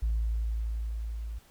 sine tone with level ramp, 55.6 Hz, A1, 19 cents sharp, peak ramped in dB -23 to -34 dBFS, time 0.02-1.39 s, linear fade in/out 10 ms, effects tanh soft clip ceiling -22 dBFS + pink hiss -60 dBFS RMS until 1.5 s

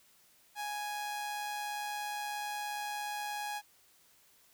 sawtooth tone with amplitude modulation, 830.6 Hz, G#5, in tune, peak -31 dBFS, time 0.55-3.62 s, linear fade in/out 50 ms, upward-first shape sine, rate 137 Hz, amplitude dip 30%, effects white hiss -65 dBFS RMS until 4.53 s

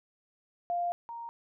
sine tone pair in turn, 698.5 / 932.4 Hz, F5 / A#5, 0 / 0 cents, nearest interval perfect fourth, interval 500 cents, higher second, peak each -28 / -38 dBFS, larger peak first, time 0.7-0.92 / 1.09-1.29 s, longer first, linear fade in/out 0 ms, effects none

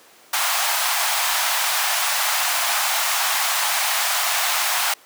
pink high-pass noise, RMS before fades -21 dBFS, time 0.33-4.94 s, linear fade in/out 5 ms, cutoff 690 Hz, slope 48 dB/octave, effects pink hiss -49 dBFS RMS until 5.05 s + high-pass 400 Hz 12 dB/octave

